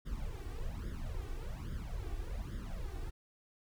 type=noise with flanger; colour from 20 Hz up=brown; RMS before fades=-40 dBFS; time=0.05-3.11 s; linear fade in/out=20 ms; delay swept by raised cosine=0.58 to 2.68 ms; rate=1.2 Hz; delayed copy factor=+0.9; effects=none